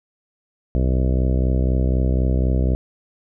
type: harmonic tone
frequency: 64 Hz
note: C2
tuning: 38 cents flat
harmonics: 1 / 2 / 3 / 4 / 5 / 6 / 7 / 8 / 9 / 10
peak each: -17 / -23 / -27 / -29 / -31 / -33 / -34 / -35 / -36 / -37 dBFS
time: 0.75-2.75 s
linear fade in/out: 0 ms
effects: none